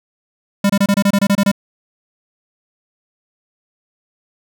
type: tone bursts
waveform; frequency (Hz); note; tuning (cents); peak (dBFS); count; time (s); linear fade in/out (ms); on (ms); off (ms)
square; 200; G3; +35; -11; 11; 0.64-1.516; 5; 56; 26
effects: none